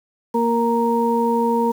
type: harmonic tone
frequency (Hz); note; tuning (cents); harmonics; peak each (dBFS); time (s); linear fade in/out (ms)
233.1; A#3; 0; 1 / 2 / 4; -20 / -20 / -20; 0.34-1.72; 10
effects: 7-bit